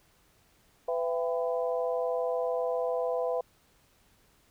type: harmonic tone with a mistuned harmonic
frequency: 167.3 Hz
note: E3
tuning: 26 cents sharp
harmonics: 3 / 4 / 5 / 6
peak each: -29 / -32 / -39 / -40 dBFS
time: 0.88-3.41 s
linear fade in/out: 5 ms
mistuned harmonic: 5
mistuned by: -100 cents
effects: pink hiss -65 dBFS RMS until 4.5 s